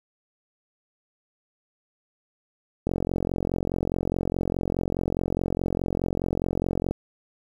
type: click train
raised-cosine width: 2 ms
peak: -12 dBFS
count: 182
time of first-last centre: 2.87-6.91 s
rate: 44.8 Hz
effects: 8-bit